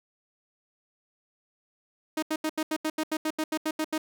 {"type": "tone bursts", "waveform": "sawtooth", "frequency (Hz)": 312.1, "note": "D#4", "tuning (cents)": 5, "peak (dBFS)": -22, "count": 14, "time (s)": [2.17, 3.98], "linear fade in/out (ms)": 5, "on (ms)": 55, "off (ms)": 80, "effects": []}